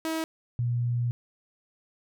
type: tone pair in turn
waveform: sawtooth / sine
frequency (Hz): 321.3 / 120.35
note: E4 / B2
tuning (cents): -44 / -44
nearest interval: octave + perfect fourth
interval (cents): 1700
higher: first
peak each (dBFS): -24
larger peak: neither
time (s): 0.05-0.24 / 0.59-1.11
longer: second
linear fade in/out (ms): 0
effects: none